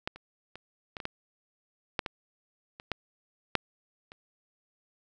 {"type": "clicks", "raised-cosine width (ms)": 0.3, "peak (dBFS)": [-15, -30, -27, -22, -23, -16, -11, -17, -27, -14, -7, -30], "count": 12, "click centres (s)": [0.075, 0.16, 0.556, 0.968, 1.002, 1.054, 1.992, 2.062, 2.799, 2.917, 3.553, 4.119], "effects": []}